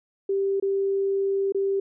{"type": "tone with dropouts", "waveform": "sine", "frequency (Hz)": 392.4, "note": "G4", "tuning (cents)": 2, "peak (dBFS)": -21, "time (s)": [0.29, 1.8], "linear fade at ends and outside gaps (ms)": 5, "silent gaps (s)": [[0.6, 0.624], [1.523, 1.546]], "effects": []}